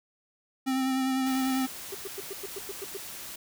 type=tone with vibrato; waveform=square; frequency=262.6 Hz; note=C4; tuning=6 cents sharp; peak=-26 dBFS; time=0.66-1.67 s; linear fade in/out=20 ms; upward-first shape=sine; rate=10 Hz; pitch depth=20 cents each way
type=noise; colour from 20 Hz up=white; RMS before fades=-41 dBFS; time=1.26-3.36 s; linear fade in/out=5 ms
type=tone bursts; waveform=triangle; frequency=393.7 Hz; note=G4; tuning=8 cents sharp; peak=-32 dBFS; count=9; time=1.92-2.972 s; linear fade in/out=5 ms; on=28 ms; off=100 ms
effects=none